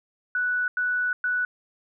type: tone bursts at uneven times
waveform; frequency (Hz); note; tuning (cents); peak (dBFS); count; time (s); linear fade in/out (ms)
sine; 1480; F#6; 0; -22; 3; 0.35-0.68 / 0.77-1.13 / 1.24-1.45; 2
effects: none